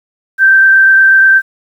sine tone with frequency modulation, 1563 Hz, G6, 6 cents flat, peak -3 dBFS, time 0.38-1.42 s, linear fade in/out 50 ms, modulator 28.3 Hz, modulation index 0.61, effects 7-bit

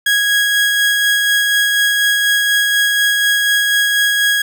30% pulse tone with tremolo, 1653 Hz, G#6, 9 cents flat, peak -8 dBFS, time 0.06-4.42 s, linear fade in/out 5 ms, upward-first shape sine, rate 4.1 Hz, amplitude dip 25%, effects none

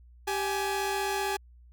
sawtooth tone pair together, 392 / 839.5 Hz, G4 / G#5, 0 / +18 cents, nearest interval octave + minor second, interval 1318 cents, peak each -27 dBFS, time 0.27-1.37 s, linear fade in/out 10 ms, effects added 60 Hz sine -51 dBFS peak until 1.72 s

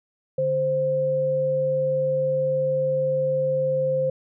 sine tone pair together, 146.83 / 523.2 Hz, D3 / C5, 0 / 0 cents, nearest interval octave + minor seventh, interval 2200 cents, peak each -30 / -20 dBFS, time 0.38-4.1 s, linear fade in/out 5 ms, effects none

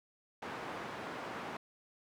white band-pass noise, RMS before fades -43 dBFS, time 0.42-1.57 s, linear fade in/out 5 ms, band 140 to 1300 Hz, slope 12 dB/octave, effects none

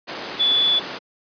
sine tone in noise, 3445 Hz, A7, 37 cents flat, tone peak -15 dBFS, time 0.39-0.8 s, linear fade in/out 20 ms, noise pink, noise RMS -29 dBFS, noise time 0.07-0.99 s, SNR +11 dB, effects high-pass 300 Hz 12 dB/octave + resampled to 11025 Hz

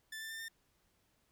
sawtooth tone with pitch steps, 1760 / 1776.3 / 1792.8 / 1809.5 Hz, A6 / A6 / A6 / A6, 0 / +16 / +32 / +48 cents, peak -39 dBFS, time 0.12-0.484 s, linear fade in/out 5 ms, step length 91 ms, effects pink hiss -75 dBFS RMS until 1.31 s

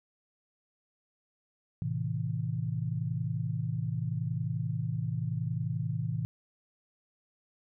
sine chord, A minor, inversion none, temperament equal with one note detuned, 110 / 130.81 / 161.7 Hz, A2 / C3 / E3, 0 / 0 / -33 cents, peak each -34 dBFS, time 1.82-6.25 s, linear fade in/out 0 ms, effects none

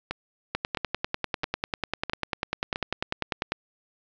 two click trains, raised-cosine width 0.3 ms, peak -10 / -13 dBFS, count 31 / 5, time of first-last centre 0.55-3.52 / 0.11-2.759 s, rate 10.1 / 1.51 Hz, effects resampled to 16000 Hz + 7-bit

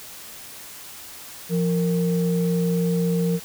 sine tone pair together, 172.7 / 461.1 Hz, F3 / A#4, -19 / -19 cents, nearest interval octave + perfect fourth, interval 1700 cents, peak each -19 / -24 dBFS, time 1.49-3.4 s, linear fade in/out 50 ms, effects tanh soft clip ceiling -12 dBFS + white hiss -40 dBFS RMS until 3.44 s

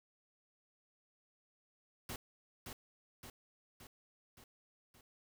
pink noise with echo, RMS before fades -44 dBFS, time 2.09-2.16 s, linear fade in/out 2 ms, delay 570 ms, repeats 5, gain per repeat -4 dB, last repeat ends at 5.01 s, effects none

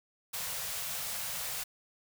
white band-stop noise, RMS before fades -37 dBFS, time 0.33-1.64 s, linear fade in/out 10 ms, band 200 to 460 Hz, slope 96 dB/octave, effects none

